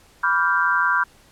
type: chord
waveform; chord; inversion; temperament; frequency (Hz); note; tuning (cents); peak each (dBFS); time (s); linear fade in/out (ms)
sine; G dominant seventh; first; equal with one note detuned; 987.8 / 1153.8 / 1396.9 / 1568; B5 / D6 / F6 / G6; 0 / -31 / 0 / 0; -23 / -24 / -21 / -21; 0.23-1.04; 10
effects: pink hiss -53 dBFS RMS until 1.31 s + low-pass 12000 Hz 12 dB/octave